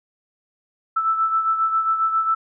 sine beating tone pair, 1318.5 / 1325.9 Hz, E6 / E6, 0 / +10 cents, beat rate 7.4 Hz, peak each -18 / -26 dBFS, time 0.96-2.35 s, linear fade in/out 10 ms, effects none

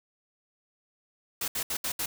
white noise bursts at uneven times, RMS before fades -31 dBFS, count 5, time 1.41-1.48 / 1.55-1.63 / 1.7-1.77 / 1.84-1.92 / 1.99-2.06 s, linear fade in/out 5 ms, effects none

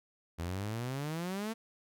sawtooth exponential sweep, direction up, 81 to 230 Hz, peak -31 dBFS, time 0.38-1.54 s, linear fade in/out 20 ms, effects none

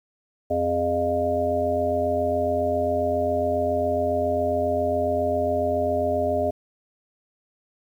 harmonic tone with a mistuned harmonic, 87.31 Hz, F2, in tune, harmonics 1 / 3 / 5 / 7 / 8, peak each -31 / -30 / -28 / -23 / -28 dBFS, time 0.5-6.51 s, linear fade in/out 10 ms, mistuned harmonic 5, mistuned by -89 cents, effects 9-bit

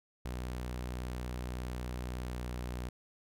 sawtooth tone with pitch glide, 61.74 to 61.31 Hz, B1 to B1, 0 to -12 cents, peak -33 dBFS, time 0.25-2.89 s, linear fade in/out 5 ms, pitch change -12 cents, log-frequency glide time 2.25-2.36 s, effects none

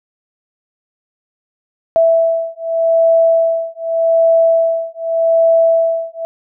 sine beating tone pair, 659.3 / 660.14 Hz, E5 / E5, 0 / +2 cents, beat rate 0.84 Hz, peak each -13 dBFS, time 1.96-6.25 s, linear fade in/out 0 ms, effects none

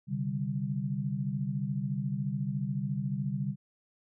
sine chord, C suspended second, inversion none, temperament equal with one note detuned, 132.79 / 146.83 / 196 Hz, C3 / D3 / G3, +26 / 0 / 0 cents, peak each -34 dBFS, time 0.07-3.56 s, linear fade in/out 50 ms, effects none

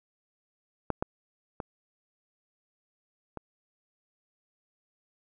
clicks, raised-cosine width 1 ms, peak -13 / -14 / -20 / -23 dBFS, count 4, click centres 0.903 / 1.025 / 1.602 / 3.373 s, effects none

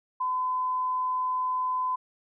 sine tone, 1015 Hz, B5, 47 cents sharp, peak -25 dBFS, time 0.2-1.96 s, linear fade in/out 10 ms, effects none

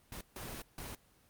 pink noise bursts at uneven times, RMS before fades -44 dBFS, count 3, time 0.12-0.21 / 0.36-0.62 / 0.78-0.95 s, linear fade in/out 2 ms, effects pink hiss -67 dBFS RMS until 1.29 s + Opus 24 kbps

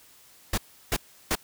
pink noise bursts, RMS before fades -25 dBFS, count 3, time 0.53-1.354 s, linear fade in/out 5 ms, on 48 ms, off 340 ms, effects white hiss -55 dBFS RMS until 1.43 s

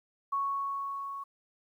sine tone with level ramp, 1108.7 Hz, C#6, in tune, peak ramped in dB -27 to -37 dBFS, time 0.32-1.24 s, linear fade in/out 10 ms, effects 11-bit

